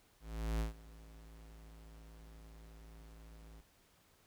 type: tone with ADSR envelope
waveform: square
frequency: 55 Hz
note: A1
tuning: in tune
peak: -33 dBFS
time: 0.2-3.61 s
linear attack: 400 ms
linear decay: 130 ms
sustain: -21 dB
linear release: 3 ms
effects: pink hiss -69 dBFS RMS until 4.26 s